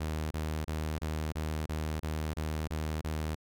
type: tone bursts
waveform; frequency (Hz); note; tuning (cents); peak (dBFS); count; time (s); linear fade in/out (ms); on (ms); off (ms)
sawtooth; 77.78; D#2; 0; -28; 10; 0-3.352; 10; 310; 28
effects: none